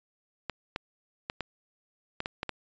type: clicks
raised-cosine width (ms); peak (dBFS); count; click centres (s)
0.3; -16; 8; 0.497 / 0.761 / 1.299 / 1.407 / 2.204 / 2.259 / 2.431 / 2.493
effects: resampled to 16000 Hz